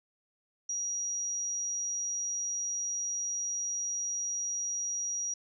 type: tone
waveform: sine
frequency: 5750 Hz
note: F8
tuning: 50 cents sharp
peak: -31 dBFS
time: 0.69-5.34 s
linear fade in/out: 5 ms
effects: none